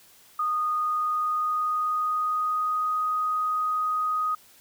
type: tone with pitch glide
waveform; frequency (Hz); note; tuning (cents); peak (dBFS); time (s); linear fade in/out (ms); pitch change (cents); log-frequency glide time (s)
sine; 1233 to 1248.8; D#6 to D#6; -16 to +6; -23; 0.39-4.35; 5; +22; 0.72-3.04
effects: white hiss -55 dBFS RMS until 4.6 s